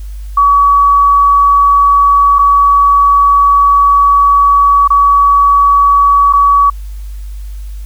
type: tone with dropouts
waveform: sine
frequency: 1135 Hz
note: C#6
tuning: 41 cents sharp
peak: -4 dBFS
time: 0.37-6.7 s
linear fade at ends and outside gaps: 5 ms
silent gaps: 2.386-2.39 / 4.877-4.903 / 6.327-6.334 s
effects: added 50 Hz sine -21 dBFS peak until 7.85 s + white hiss -45 dBFS RMS until 7.85 s